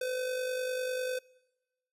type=tone with amplitude modulation; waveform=square; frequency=508 Hz; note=B4; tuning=49 cents sharp; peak=-30 dBFS; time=0.01-1.19 s; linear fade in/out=5 ms; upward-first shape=sine; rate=50 Hz; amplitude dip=45%; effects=noise-tail reverb RT60 1.0 s tail -24 dB re dry + resampled to 32000 Hz